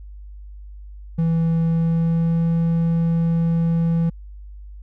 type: tone with pitch glide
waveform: triangle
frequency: 164.8 to 166.43 Hz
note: E3 to E3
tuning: 0 to +17 cents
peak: -14 dBFS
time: 1.18-4.1 s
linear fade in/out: 10 ms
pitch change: +17 cents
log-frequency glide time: 1.65-2.47 s
effects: added 50 Hz sine -35 dBFS peak until 4.82 s